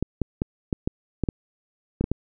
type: clicks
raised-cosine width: 3 ms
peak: -10 dBFS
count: 10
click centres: 0.026 / 0.217 / 0.419 / 0.728 / 0.875 / 1.237 / 1.288 / 2.01 / 2.041 / 2.116 s
effects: none

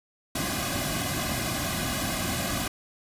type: noise with comb filter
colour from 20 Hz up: pink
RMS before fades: -29 dBFS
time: 0.35-2.68 s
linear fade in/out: 5 ms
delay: 2.2 ms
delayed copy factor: -1
effects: resampled to 32000 Hz

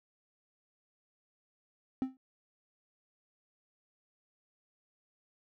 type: tone with exponential decay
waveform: triangle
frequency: 261.6 Hz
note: C4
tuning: in tune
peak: -24 dBFS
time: 2.02-2.17 s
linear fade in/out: 1 ms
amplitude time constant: 31 ms
effects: none

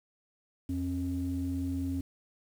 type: tone pair together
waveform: sine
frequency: 85.04 / 270 Hz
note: F2 / C#4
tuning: -46 / -45 cents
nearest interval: octave + minor sixth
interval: 2001 cents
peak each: -33 / -31 dBFS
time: 0.69-2.01 s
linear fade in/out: 5 ms
effects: tanh soft clip ceiling -24 dBFS + 9-bit

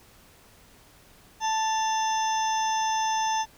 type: harmonic tone with a mistuned harmonic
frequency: 880 Hz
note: A5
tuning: in tune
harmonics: 1 / 2 / 3 / 4 / 6 / 7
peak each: -24 / -36 / -40 / -37 / -39 / -34 dBFS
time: 1.4-3.46 s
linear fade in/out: 50 ms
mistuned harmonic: 3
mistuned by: +70 cents
effects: pink hiss -55 dBFS RMS until 3.57 s

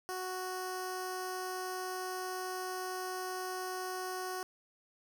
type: tone with notch filter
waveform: 10% pulse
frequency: 369.8 Hz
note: F#4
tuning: 1 cent flat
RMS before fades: -39 dBFS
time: 0.09-4.43 s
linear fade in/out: 0 ms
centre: 2300 Hz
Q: 1.1
effects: none

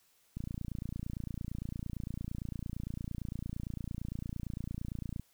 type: click train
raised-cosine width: 5 ms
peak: -26 dBFS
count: 140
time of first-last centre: 0.37-5.196 s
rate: 28.8 Hz
effects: white hiss -69 dBFS RMS until 5.33 s

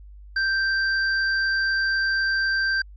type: tone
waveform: square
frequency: 1568 Hz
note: G6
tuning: in tune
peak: -21 dBFS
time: 0.36-2.82 s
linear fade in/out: 5 ms
effects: added 50 Hz sine -41 dBFS peak until 2.96 s + resampled to 16000 Hz

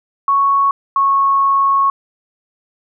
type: tone pair in turn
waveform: sine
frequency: 1108.7 / 1100.4 Hz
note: C#6 / C#6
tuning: 0 / -13 cents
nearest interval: unison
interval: 13 cents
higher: first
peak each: -10 dBFS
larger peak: neither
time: 0.28-0.71 / 0.96-1.9 s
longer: second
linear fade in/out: 2 ms
effects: none

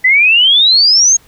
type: exponential sweep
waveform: sine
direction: up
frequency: 1975.5 to 6645 Hz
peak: -5 dBFS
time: 0.04-1.17 s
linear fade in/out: 10 ms
effects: pink hiss -47 dBFS RMS until 1.27 s

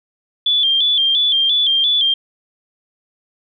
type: tone with vibrato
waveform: sine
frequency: 3318 Hz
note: G#7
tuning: 2 cents flat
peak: -12 dBFS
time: 0.46-2.14 s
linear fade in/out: 5 ms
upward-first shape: square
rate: 2.9 Hz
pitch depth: 70 cents each way
effects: none

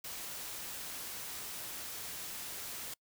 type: noise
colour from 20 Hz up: white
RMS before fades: -43 dBFS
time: 0.04-2.94 s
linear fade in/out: 5 ms
effects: noise-tail reverb RT60 0.1 s tail -26 dB re dry

